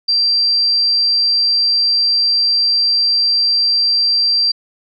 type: tone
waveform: sine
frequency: 4712 Hz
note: D8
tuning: 5 cents sharp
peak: -11 dBFS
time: 0.08-4.52 s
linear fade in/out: 10 ms
effects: none